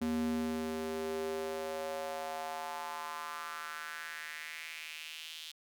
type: tone with high-pass filter sweep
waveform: square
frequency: 79.2 Hz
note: D#2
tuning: 31 cents sharp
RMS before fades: -39 dBFS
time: 0.01-5.52 s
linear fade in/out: 10 ms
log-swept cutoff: 210 to 3400 Hz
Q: 3.3
effects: none